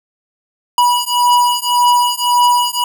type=beating tone pair; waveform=square; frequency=973 / 974.8 Hz; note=B5 / B5; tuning=-26 / -23 cents; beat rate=1.8 Hz; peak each=-14 dBFS; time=0.78-2.84 s; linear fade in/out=2 ms; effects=none